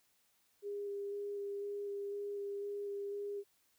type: tone with vibrato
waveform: sine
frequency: 404.4 Hz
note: G#4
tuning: 46 cents flat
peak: -38 dBFS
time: 0.62-3.44 s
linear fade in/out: 50 ms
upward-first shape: square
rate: 2 Hz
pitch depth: 10 cents each way
effects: white hiss -74 dBFS RMS until 3.78 s